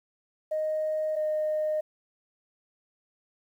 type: tone pair in turn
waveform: sine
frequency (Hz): 621 / 615.3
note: D#5 / D#5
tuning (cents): -3 / -19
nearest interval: unison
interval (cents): 16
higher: first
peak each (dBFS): -25 / -24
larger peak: second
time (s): 0.51-1.16 / 1.16-1.81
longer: neither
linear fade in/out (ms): 10
effects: tanh soft clip ceiling -21 dBFS + 10-bit